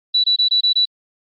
sine tone bursts, 3947 Hz, B7, 2 cents flat, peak -12 dBFS, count 6, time 0.14-0.855 s, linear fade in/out 10 ms, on 100 ms, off 23 ms, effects Opus 48 kbps

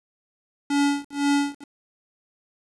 square tone with tremolo, 284.6 Hz, C#4, 46 cents sharp, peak -18 dBFS, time 0.7-1.64 s, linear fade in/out 5 ms, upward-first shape sine, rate 2 Hz, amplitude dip 100%, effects resampled to 22050 Hz + 8-bit

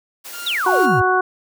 white high-pass noise, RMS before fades -34 dBFS, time 0.24-0.87 s, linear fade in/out 20 ms, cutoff 290 Hz, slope 24 dB/octave
sawtooth tone with tremolo, 1400 Hz, F6, 4 cents sharp, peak -26 dBFS, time 0.32-1.01 s, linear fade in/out 20 ms, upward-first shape triangle, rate 2.3 Hz, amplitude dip 100%
sine exponential sweep, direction down, 4071 to 93.1 Hz, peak -18 dBFS, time 0.46-1.02 s, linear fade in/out 10 ms
harmonic tone, 370 Hz, F#4, in tune, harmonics 1 / 2 / 3 / 4, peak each -19 / -19 / -19 / -19 dBFS, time 0.66-1.21 s, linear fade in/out 5 ms
effects none

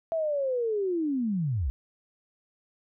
sine linear sweep, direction down, 665 to 55.8 Hz, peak -25 dBFS, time 0.12-1.7 s, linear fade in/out 0 ms, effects none

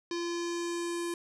square tone with low-pass filter sweep, 343.4 Hz, F4, 29 cents flat, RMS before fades -34 dBFS, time 0.11-1.14 s, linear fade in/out 2 ms, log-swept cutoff 5200 to 9800 Hz, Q 2.5, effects none

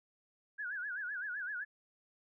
sine tone with vibrato, 1568 Hz, G6, in tune, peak -37 dBFS, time 0.58-1.65 s, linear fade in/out 20 ms, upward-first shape sine, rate 7.8 Hz, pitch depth 160 cents each way, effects none

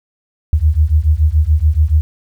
sine beating tone pair, 73.6 / 80.6 Hz, D2 / E2, +4 / -38 cents, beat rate 7 Hz, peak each -12 dBFS, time 0.53-2.01 s, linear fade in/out 0 ms, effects 8-bit

